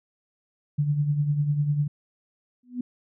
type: tone with tremolo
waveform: sine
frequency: 146.5 Hz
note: D3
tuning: 4 cents flat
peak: -18 dBFS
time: 0.78-1.88 s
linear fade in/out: 10 ms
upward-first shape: triangle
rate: 10 Hz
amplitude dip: 65%
type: tone with exponential growth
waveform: sine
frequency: 246.9 Hz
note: B3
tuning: in tune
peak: -23 dBFS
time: 2.63-2.81 s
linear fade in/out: 5 ms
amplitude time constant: 38 ms
effects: none